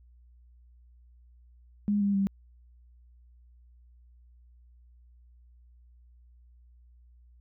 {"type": "tone with pitch steps", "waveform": "sine", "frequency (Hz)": [205.6, 200.9, 196.32], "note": ["G#3", "G3", "G3"], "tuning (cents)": [-17, 43, 3], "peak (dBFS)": -23, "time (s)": [1.88, 2.27], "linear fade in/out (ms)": 0, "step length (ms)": 130, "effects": ["added 60 Hz sine -54 dBFS peak until 7.4 s"]}